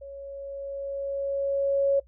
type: tone with level ramp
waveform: sine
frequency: 554.4 Hz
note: C#5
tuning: in tune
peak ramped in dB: -38 to -18 dBFS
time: 0.01-2 s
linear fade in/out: 10 ms
effects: noise-tail reverb RT60 0.1 s tail -20 dB re dry + added 60 Hz sine -53 dBFS peak until 2.07 s